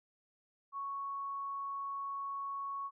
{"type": "tone", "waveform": "sine", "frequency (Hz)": 1109, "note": "C#6", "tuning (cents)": 0, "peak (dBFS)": -37, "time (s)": [0.72, 2.91], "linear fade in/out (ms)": 50, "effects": []}